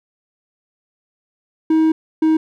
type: tone pair in turn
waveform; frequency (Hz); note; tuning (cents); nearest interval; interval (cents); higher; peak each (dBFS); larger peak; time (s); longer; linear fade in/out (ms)
triangle; 317.9 / 316.3; D#4 / D#4; +37 / +29; unison; 8; first; -9; neither; 1.7-1.92 / 2.22-2.37; first; 5
effects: none